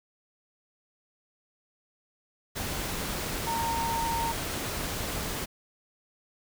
sine tone in noise, 920 Hz, A#5, 23 cents flat, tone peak -28 dBFS, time 3.46-4.33 s, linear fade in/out 20 ms, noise pink, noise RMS -33 dBFS, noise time 2.55-5.46 s, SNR +2 dB, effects none

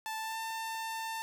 sawtooth tone with pitch glide, 880 to 895.9 Hz, A5 to A5, 0 to +31 cents, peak -32 dBFS, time 0.06-1.22 s, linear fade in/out 0 ms, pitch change +31 cents, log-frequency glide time 0.18-0.4 s, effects none

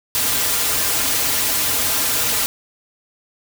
white noise with comb filter, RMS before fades -19 dBFS, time 0.15-2.46 s, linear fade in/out 0 ms, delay 5.4 ms, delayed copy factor -0.85, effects none

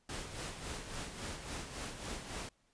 pink noise with tremolo, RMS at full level -41 dBFS, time 0.09-2.49 s, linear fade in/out 2 ms, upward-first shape sine, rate 3.6 Hz, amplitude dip 55%, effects pink hiss -74 dBFS RMS until 2.73 s + resampled to 22050 Hz

